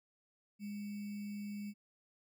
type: tone with sample-and-hold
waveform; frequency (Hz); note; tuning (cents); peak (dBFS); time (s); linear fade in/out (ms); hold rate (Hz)
sine; 205.5; G#3; -18; -40; 0.59-1.74; 50; 2450
effects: none